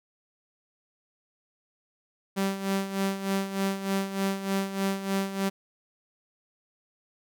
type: tone with tremolo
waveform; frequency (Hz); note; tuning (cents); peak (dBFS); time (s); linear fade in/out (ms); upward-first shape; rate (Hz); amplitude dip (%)
sawtooth; 194.8; G3; -11; -20; 2.36-5.5; 20; sine; 3.3; 70
effects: none